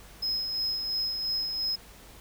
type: tone with tremolo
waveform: triangle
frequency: 5120 Hz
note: D#8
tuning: 49 cents sharp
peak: -25 dBFS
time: 0.22-1.76 s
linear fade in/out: 10 ms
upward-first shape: sine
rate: 2.9 Hz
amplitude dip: 40%
effects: added 50 Hz sine -53 dBFS peak until 2.2 s + pink hiss -51 dBFS RMS until 2.2 s